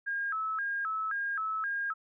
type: tone with vibrato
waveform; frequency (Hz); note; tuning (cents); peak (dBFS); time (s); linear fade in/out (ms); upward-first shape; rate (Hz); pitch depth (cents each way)
sine; 1451; F#6; -34; -30; 0.06-1.94; 20; square; 1.9; 190
effects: none